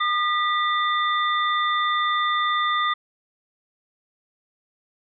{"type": "tone cluster", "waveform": "sine", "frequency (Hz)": [1217, 1957, 3571], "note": ["D#6", "B6", "A7"], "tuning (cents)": [-39, -16, 25], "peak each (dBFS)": [-21, -26, -28], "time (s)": [0, 2.94], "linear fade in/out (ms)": 10, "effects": []}